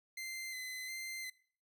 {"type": "tone with vibrato", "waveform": "sawtooth", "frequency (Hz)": 2058, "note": "C7", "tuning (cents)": -29, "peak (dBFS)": -38, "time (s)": [0.17, 1.3], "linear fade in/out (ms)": 5, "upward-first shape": "square", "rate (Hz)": 1.4, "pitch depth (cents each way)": 20, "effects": ["noise-tail reverb RT60 0.5 s tail -21 dB re dry"]}